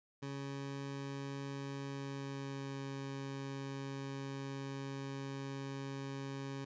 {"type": "tone with pitch glide", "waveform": "20% pulse", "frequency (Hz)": [138.59, 137], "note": ["C#3", "C#3"], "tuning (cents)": [0, -20], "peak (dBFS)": -36, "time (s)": [0.22, 6.65], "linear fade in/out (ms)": 10, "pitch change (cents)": -20, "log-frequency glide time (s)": [1.83, 2.82], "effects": ["resampled to 16000 Hz"]}